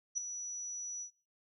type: tone with ADSR envelope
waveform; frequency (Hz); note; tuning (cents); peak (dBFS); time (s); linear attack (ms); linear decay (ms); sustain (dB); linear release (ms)
sine; 5890; F#8; -9; -29; 0.15-1.11; 28; 4; -10; 94
effects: noise-tail reverb RT60 0.4 s tail -19 dB re dry